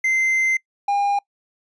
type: tone pair in turn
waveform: triangle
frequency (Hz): 2076 / 807.4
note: C7 / G#5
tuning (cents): -14 / -49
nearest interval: octave + major third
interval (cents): 1635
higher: first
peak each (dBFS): -15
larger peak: neither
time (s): 0.04-0.57 / 0.88-1.19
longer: first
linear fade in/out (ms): 5
effects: noise-tail reverb RT60 0.1 s tail -25 dB re dry + resampled to 22050 Hz